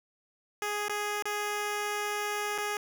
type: tone with dropouts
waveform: 10% pulse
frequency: 415.3 Hz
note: G#4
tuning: in tune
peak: -22 dBFS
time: 0.62-2.77 s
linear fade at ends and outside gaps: 1 ms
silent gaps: 0.883-0.895 / 1.224-1.255 / 2.579-2.584 s
effects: none